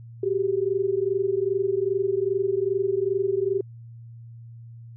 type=tone pair together; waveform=sine; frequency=378.3 / 400.8 Hz; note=F#4 / G4; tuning=+38 / +38 cents; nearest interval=minor second; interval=100 cents; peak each=-24 dBFS; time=0.23-3.61 s; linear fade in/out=5 ms; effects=added 116 Hz sine -40 dBFS peak until 4.96 s